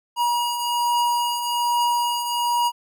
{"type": "beating tone pair", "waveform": "square", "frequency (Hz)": [956, 957.2], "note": ["A#5", "A#5"], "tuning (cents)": [43, 46], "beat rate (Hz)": 1.2, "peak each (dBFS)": [-29, -21], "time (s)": [0.16, 2.72], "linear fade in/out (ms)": 50, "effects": []}